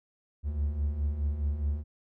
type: beating tone pair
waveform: triangle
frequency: 69.3 / 74.1 Hz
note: C#2 / D2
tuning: 0 / +16 cents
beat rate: 4.8 Hz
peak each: -33 / -26 dBFS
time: 0.43-1.84 s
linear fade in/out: 50 ms
effects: none